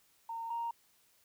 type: tone pair in turn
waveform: sine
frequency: 916 / 931.5 Hz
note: A#5 / A#5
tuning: -31 / -2 cents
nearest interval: unison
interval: 29 cents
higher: second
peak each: -37 / -33 dBFS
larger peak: second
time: 0.29-0.5 / 0.5-0.71 s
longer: neither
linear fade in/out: 5 ms
effects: tanh soft clip ceiling -29 dBFS + white hiss -69 dBFS RMS until 1.24 s